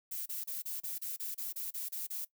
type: noise bursts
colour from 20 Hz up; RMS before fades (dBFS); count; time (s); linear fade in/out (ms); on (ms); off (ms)
violet; -39; 12; 0.11-2.251; 10; 150; 31
effects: noise-tail reverb RT60 0.1 s tail -19 dB re dry